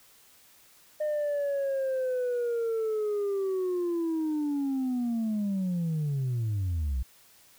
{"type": "linear sweep", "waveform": "sine", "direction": "down", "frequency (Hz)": [610, 58.9], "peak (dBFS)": -24, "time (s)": [1, 7.03], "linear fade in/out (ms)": 10, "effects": ["tanh soft clip ceiling -25 dBFS", "white hiss -58 dBFS RMS until 7.58 s"]}